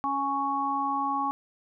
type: harmonic tone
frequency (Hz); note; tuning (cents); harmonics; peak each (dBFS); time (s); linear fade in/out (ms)
277.2; C#4; 0; 1 / 3 / 4; -34 / -29 / -28; 0.04-1.31; 0
effects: none